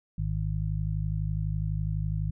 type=harmonic tone; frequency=52 Hz; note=G#1; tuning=3 cents sharp; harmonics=1 / 2 / 3; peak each=-31 / -31 / -31 dBFS; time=0.18-2.31 s; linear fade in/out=5 ms; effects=none